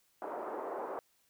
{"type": "band-pass noise", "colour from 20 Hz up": "pink", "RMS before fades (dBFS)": -40, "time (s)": [0.22, 0.99], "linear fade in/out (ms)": 0, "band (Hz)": [380, 1100], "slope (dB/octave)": 24, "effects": ["white hiss -72 dBFS RMS until 1.29 s"]}